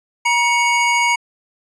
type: tone pair together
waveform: square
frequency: 952 / 2226 Hz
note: A#5 / C#7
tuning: +36 / +7 cents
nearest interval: octave + minor third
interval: 1471 cents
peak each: -17 dBFS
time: 0.25-1.16 s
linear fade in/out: 10 ms
effects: resampled to 22050 Hz